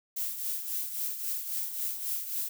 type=noise with tremolo; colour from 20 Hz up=violet; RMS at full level=-31 dBFS; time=0.16-2.49 s; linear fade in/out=10 ms; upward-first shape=triangle; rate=3.7 Hz; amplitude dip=65%; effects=none